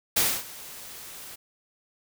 white noise with ADSR envelope, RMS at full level -21 dBFS, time 0.16-1.36 s, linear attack 10 ms, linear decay 260 ms, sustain -21 dB, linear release 12 ms, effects none

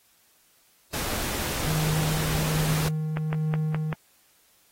pink noise, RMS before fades -30 dBFS, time 0.93-2.89 s, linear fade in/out 10 ms
triangle tone with tremolo, 155.56 Hz, D#3, in tune, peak -21 dBFS, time 1.66-3.94 s, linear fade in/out 10 ms, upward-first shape sine, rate 1.2 Hz, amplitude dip 30%
clicks, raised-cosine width 0.5 ms, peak -15 dBFS, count 5, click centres 3.171 / 3.329 / 3.539 / 3.746 / 3.928 s
effects white hiss -62 dBFS RMS until 4.71 s + AAC 48 kbps

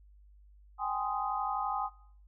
sine chord, Ab major seventh, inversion third, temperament just, 778.7 / 830.6 / 1038.3 / 1245.9 Hz, G5 / Ab5 / C6 / Eb6, -12 / 0 / -14 / +2 cents, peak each -36 / -35 / -38 / -36 dBFS, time 0.78-1.9 s, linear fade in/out 50 ms, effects noise-tail reverb RT60 0.6 s tail -21 dB re dry + added 50 Hz sine -55 dBFS peak until 2.27 s

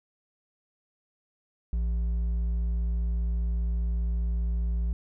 sine tone with hard clipping, 57.5 Hz, A#1, 23 cents flat, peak -26 dBFS, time 1.73-4.93 s, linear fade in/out 0 ms, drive 4 dB, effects none

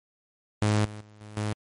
sawtooth tone with level steps, 105.7 Hz, G#2, 31 cents sharp, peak -17 / -34 / -46 / -38 / -23 dBFS, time 0.62-1.53 s, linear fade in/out 0 ms, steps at 0.85 / 1.01 / 1.21 / 1.37 s, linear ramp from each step 2 ms, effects MP3 48 kbps

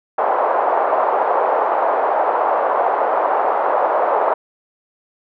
white band-pass noise, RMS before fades -17 dBFS, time 0.18-4.34 s, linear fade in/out 5 ms, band 510 to 960 Hz, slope 24 dB/octave, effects none

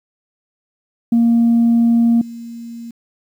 sine tone with level steps, 233.1 Hz, A#3, in tune, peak -8 / -28 dBFS, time 1.12-2.91 s, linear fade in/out 5 ms, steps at 2.21 s, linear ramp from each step 5 ms, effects tanh soft clip ceiling -7 dBFS + 8-bit

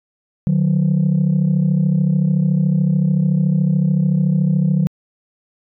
sine tone pair together, 150.4 / 184.1 Hz, D3 / F#3, +42 / -8 cents, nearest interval major third, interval 350 cents, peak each -14 dBFS, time 0.47-4.87 s, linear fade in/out 0 ms, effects tanh soft clip ceiling -9 dBFS

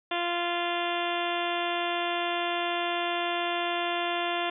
harmonic tone, 346.9 Hz, F4, 12 cents flat, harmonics 1 / 2 / 3 / 4 / 5 / 6 / 7 / 8 / 9 / 10, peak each -34 / -31 / -35 / -38 / -38 / -40 / -40 / -37 / -40 / -38 dBFS, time 0.11-4.5 s, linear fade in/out 5 ms, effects none

